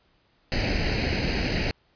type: noise with comb filter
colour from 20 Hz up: pink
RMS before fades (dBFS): -25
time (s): 0.52-1.71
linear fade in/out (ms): 0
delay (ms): 0.43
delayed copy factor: +0.8
effects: pink hiss -65 dBFS RMS until 1.95 s + resampled to 11025 Hz